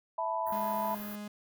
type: chord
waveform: sine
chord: E suspended fourth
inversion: none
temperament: equal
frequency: 659.3 / 880 / 987.8 Hz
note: E5 / A5 / B5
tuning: 0 / 0 / 0 cents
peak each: -35 / -35 / -33 dBFS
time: 0.18-0.95 s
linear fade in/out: 5 ms
type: band-stop noise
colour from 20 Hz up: white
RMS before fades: -45 dBFS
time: 0.46-1.16 s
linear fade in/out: 10 ms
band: 1900 to 11000 Hz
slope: 96 dB/octave
type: tone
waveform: 45% pulse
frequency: 208 Hz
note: G#3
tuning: 3 cents sharp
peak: -39 dBFS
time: 0.52-1.28 s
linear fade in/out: 5 ms
effects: none